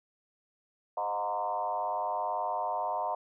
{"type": "tone with frequency modulation", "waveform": "sine", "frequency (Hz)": 822, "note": "G#5", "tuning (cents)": -18, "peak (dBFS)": -29, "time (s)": [0.97, 3.15], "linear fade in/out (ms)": 5, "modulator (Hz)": 101, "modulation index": 2.2, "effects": []}